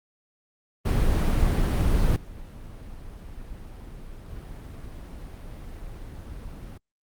brown noise with level steps, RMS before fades -21 / -40 / -38 dBFS, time 0.85-6.78 s, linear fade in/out 10 ms, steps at 2.16 / 4.29 s, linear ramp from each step 2 ms, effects Opus 32 kbps

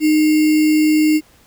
sine tone with sample-and-hold, 307.6 Hz, D#4, 20 cents flat, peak -10 dBFS, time 0-1.21 s, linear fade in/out 50 ms, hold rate 2450 Hz, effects pink hiss -51 dBFS RMS until 1.46 s

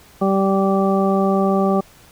harmonic tone, 194.3 Hz, G3, 15 cents flat, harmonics 1 / 2 / 3 / 4 / 6, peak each -17 / -20 / -22 / -23 / -25 dBFS, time 0.21-1.81 s, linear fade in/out 10 ms, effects pink hiss -48 dBFS RMS until 2.11 s

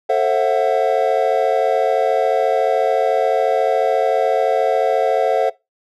triangle chord, F# half-diminished seventh, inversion first, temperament just, 444 / 532.8 / 666 / 740 Hz, A4 / C5 / E5 / F#5, +16 / +31 / +18 / 0 cents, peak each -17 dBFS, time 0.09-5.5 s, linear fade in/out 10 ms, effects noise-tail reverb RT60 0.2 s tail -20 dB re dry

